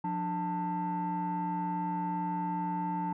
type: tone cluster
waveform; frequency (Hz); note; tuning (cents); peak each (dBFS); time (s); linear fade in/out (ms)
sine; 178 / 295.4 / 889; F3 / D4 / A5; +33 / +10 / +18; -33 / -37 / -31; 0.04-3.13; 5
effects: tanh soft clip ceiling -26 dBFS